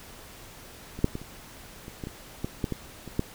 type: clicks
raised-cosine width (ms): 3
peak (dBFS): -24 / -7 / -19 / -28 / -26 / -21 / -22 / -16 / -13 / -16 / -25 / -11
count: 12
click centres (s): 0.99 / 1.044 / 1.154 / 1.216 / 1.881 / 2.038 / 2.071 / 2.445 / 2.642 / 2.723 / 3.077 / 3.194
effects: pink hiss -47 dBFS RMS until 3.34 s